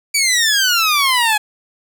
15% pulse exponential sweep, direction down, 2323 to 830.6 Hz, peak -6 dBFS, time 0.14-1.38 s, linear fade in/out 10 ms, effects none

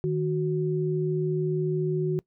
sine tone pair together, 155.27 / 369.3 Hz, D#3 / F#4, -3 / -3 cents, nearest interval octave + minor third, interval 1500 cents, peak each -26 dBFS, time 0.04-2.19 s, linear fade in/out 0 ms, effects noise-tail reverb RT60 0.1 s tail -23 dB re dry

